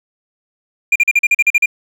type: tone bursts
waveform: triangle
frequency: 2400 Hz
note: D7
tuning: 37 cents sharp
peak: -6 dBFS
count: 10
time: 0.92-1.659 s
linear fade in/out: 5 ms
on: 37 ms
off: 41 ms
effects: none